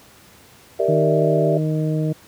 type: chord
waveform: sine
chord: E half-diminished seventh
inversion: first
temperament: equal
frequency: 392 / 466.2 / 587.3 / 659.3 Hz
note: G4 / Bb4 / D5 / E5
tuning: 0 / 0 / 0 / 0 cents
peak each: -22 dBFS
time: 0.79-1.58 s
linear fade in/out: 10 ms
type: harmonic tone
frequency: 155.56 Hz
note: D#3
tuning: in tune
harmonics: 1 / 2 / 3 / 4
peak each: -19 / -25 / -29 / -31 dBFS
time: 0.88-2.13 s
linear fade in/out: 10 ms
effects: pink hiss -48 dBFS RMS until 2.27 s + high-pass 80 Hz 12 dB/octave